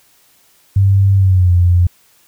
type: tone with pitch glide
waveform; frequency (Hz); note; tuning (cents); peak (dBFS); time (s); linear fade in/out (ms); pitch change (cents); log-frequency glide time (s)
sine; 98 to 88.32; G2 to F2; 0 to +20; -7; 0.76-1.87; 5; -180; 1.15-1.53
effects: white hiss -52 dBFS RMS until 2.27 s